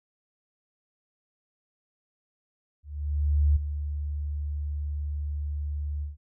sine tone with ADSR envelope, 73.42 Hz, D2, in tune, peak -17 dBFS, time 2.83-6.17 s, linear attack 730 ms, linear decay 12 ms, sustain -11 dB, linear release 150 ms, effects none

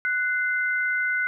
sine tone pair together, 1484 / 2075 Hz, F#6 / C7, +5 / -15 cents, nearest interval tritone, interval 580 cents, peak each -23 / -27 dBFS, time 0.05-1.27 s, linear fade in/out 0 ms, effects none

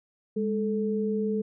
sine tone pair together, 205.8 / 436.7 Hz, G#3 / A4, -16 / -13 cents, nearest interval octave + minor second, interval 1303 cents, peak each -27 / -28 dBFS, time 0.36-1.42 s, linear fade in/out 10 ms, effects none

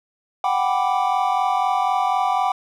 triangle chord, G major seventh, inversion third, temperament equal, 740 / 784 / 987.8 / 1174.7 Hz, F#5 / G5 / B5 / D6, 0 / 0 / 0 / 0 cents, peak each -20 / -20 / -23 / -23 dBFS, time 0.44-2.52 s, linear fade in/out 2 ms, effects none

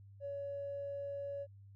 triangle tone with tanh clipping, 563 Hz, C#5, 27 cents sharp, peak -39 dBFS, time 0.2-1.47 s, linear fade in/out 50 ms, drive 4 dB, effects added 99 Hz sine -54 dBFS peak until 1.75 s

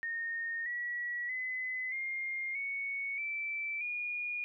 sine tone with pitch steps, 1842 / 1930.2 / 2023 / 2120 / 2221 / 2327 / 2439 Hz, A#6 / B6 / B6 / C7 / C#7 / D7 / D#7, -21 / -40 / +41 / +22 / +3 / -17 / -35 cents, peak -34 dBFS, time 0.03-4.44 s, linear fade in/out 0 ms, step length 630 ms, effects none

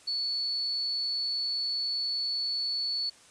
sine tone, 4435 Hz, C#8, in tune, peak -28 dBFS, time 0.07-3.1 s, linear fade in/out 10 ms, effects white hiss -56 dBFS RMS until 3.3 s + resampled to 22050 Hz

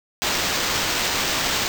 white noise with sample-and-hold, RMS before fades -23 dBFS, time 0.22-1.68 s, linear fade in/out 0 ms, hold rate 11025 Hz, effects none

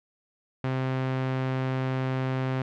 sawtooth tone with low-pass filter, 130.81 Hz, C3, in tune, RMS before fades -28 dBFS, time 0.64-2.62 s, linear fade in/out 2 ms, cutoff 2500 Hz, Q 0.83, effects none

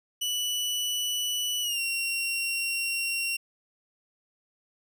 sawtooth tone with pitch glide, 2960 to 2746 Hz, F#7 to F7, 0 to -30 cents, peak -24 dBFS, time 0.21-3.37 s, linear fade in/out 10 ms, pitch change -130 cents, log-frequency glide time 1.62-1.8 s, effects none

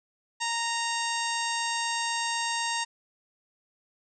harmonic tone with a mistuned harmonic, 928 Hz, A#5, 8 cents flat, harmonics 1 / 2 / 3 / 4 / 5 / 6 / 7 / 8 / 9, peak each -31 / -34 / -36 / -37 / -38 / -39 / -39 / -40 / -41 dBFS, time 0.4-2.85 s, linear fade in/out 20 ms, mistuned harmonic 9, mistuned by +16 cents, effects none

